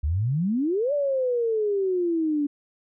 sine exponential two-way sweep, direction up then down, 68.4 to 590 to 284.8 Hz, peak -21 dBFS, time 0.03-2.47 s, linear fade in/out 10 ms, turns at 0.93 s, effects none

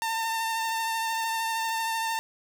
sawtooth tone with vibrato, 902 Hz, A5, 43 cents sharp, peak -23 dBFS, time 0.02-2.19 s, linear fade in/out 0 ms, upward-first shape triangle, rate 13 Hz, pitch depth 23 cents each way, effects none

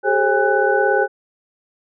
sine tone cluster, 390.6 / 427.8 / 537 / 812 / 1494 Hz, G4 / A4 / C5 / G#5 / F#6, -6 / -49 / +45 / -39 / +16 cents, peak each -20 dBFS, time 0.03-1.08 s, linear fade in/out 50 ms, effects none

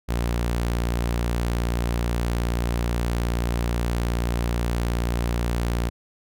sawtooth tone, 58.8 Hz, A#1, 16 cents sharp, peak -18 dBFS, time 0.08-5.9 s, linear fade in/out 20 ms, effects none

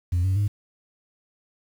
sine tone with pitch steps, 88 / 94.86 / 102.26 Hz, F2 / F#2 / G#2, +14 / +44 / -26 cents, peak -17 dBFS, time 0.12-0.48 s, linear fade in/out 10 ms, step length 120 ms, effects tanh soft clip ceiling -18 dBFS + 8-bit

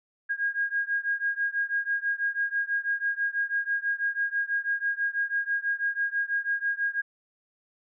sine beating tone pair, 1628 / 1634.1 Hz, G#6 / G#6, -35 / -28 cents, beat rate 6.1 Hz, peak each -28 / -29 dBFS, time 0.29-7.02 s, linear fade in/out 20 ms, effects none

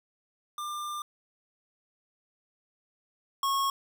square tone pair in turn, 1195 / 1095.2 Hz, D6 / C#6, +30 / -21 cents, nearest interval major second, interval 151 cents, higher first, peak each -34 / -26 dBFS, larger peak second, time 0.58-1.02 / 3.43-3.7 s, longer first, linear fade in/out 2 ms, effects none

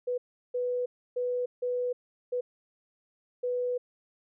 sine tone bursts at uneven times, 493.9 Hz, B4, in tune, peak -27 dBFS, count 6, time 0.07-0.18 / 0.54-0.86 / 1.16-1.46 / 1.62-1.93 / 2.32-2.41 / 3.43-3.78 s, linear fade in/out 10 ms, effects none

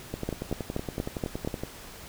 two click trains, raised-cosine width 2 ms, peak -15 / -18 dBFS, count 6 / 17, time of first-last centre 0.29-1.475 / 0.14-1.635 s, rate 4.22 / 10.7 Hz, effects pink hiss -45 dBFS RMS until 2.08 s

